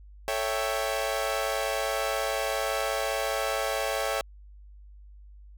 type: chord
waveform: sawtooth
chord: A dominant seventh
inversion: none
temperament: equal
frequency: 440 / 554.4 / 659.3 / 784 Hz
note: A4 / C#5 / E5 / G5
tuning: 0 / 0 / 0 / 0 cents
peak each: -31 / -27 / -28 / -30 dBFS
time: 0.28-4.21 s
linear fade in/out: 0 ms
effects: added 50 Hz sine -46 dBFS peak until 5.57 s